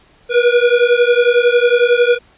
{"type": "beating tone pair", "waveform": "square", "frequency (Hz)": [477.6, 488.6], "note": ["A#4", "B4"], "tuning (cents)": [42, -19], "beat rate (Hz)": 11, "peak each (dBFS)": -13, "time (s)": [0.29, 2.19], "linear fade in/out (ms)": 50, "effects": ["pink hiss -50 dBFS RMS until 2.37 s", "resampled to 8000 Hz"]}